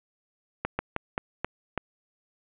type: slowing click train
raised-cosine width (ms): 0.5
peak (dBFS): -12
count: 6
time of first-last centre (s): 0.65-1.777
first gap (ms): 140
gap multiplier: 1.24
effects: resampled to 8000 Hz + 8-bit